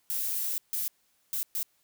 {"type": "noise bursts at uneven times", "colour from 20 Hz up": "violet", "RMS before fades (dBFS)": -31, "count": 4, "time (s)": [[0.1, 0.58], [0.73, 0.88], [1.33, 1.43], [1.55, 1.63]], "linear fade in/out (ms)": 0, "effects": ["white hiss -70 dBFS RMS until 1.83 s"]}